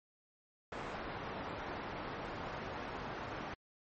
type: low-pass noise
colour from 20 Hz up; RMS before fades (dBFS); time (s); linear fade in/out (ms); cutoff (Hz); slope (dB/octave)
white; -43; 0.72-3.54; 2; 1200; 12
effects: MP3 32 kbps